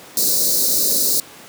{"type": "band-stop noise", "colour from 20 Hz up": "white", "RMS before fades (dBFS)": -17, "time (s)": [0.17, 1.2], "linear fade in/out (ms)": 2, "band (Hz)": [600, 3900], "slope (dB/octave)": 96, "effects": ["pink hiss -40 dBFS RMS until 1.48 s", "high-pass 200 Hz 12 dB/octave"]}